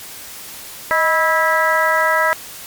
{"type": "harmonic tone with a mistuned harmonic", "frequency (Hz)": 326.1, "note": "E4", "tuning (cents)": -19, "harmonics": [2, 3, 4, 5, 6], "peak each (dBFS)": [-19, -19, -19, -19, -19], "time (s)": [0.91, 2.33], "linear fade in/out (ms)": 0, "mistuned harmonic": 2, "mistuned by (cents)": -65, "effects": ["white hiss -34 dBFS RMS until 2.66 s", "MP3 96 kbps"]}